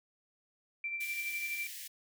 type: tone with tremolo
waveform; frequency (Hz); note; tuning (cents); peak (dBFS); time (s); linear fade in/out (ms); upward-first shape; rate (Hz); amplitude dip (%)
sine; 2349; D7; 0; -33; 0.84-1.67; 2; sine; 12; 45
type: high-pass noise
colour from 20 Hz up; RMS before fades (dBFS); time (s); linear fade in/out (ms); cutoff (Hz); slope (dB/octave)
white; -45; 1-1.88; 10; 1700; 96
effects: none